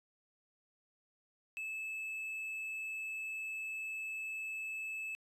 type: tone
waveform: triangle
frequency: 2611 Hz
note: E7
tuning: 17 cents flat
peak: -37 dBFS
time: 1.57-5.15 s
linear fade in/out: 0 ms
effects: resampled to 32000 Hz